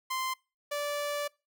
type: tone pair in turn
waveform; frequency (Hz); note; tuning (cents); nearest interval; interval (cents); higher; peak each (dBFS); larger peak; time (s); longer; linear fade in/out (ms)
sawtooth; 1041 / 582.1; C6 / D5; -9 / -15; minor seventh; 1006; first; -27; neither; 0.1-0.34 / 0.71-1.28; second; 10
effects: noise-tail reverb RT60 0.3 s tail -25 dB re dry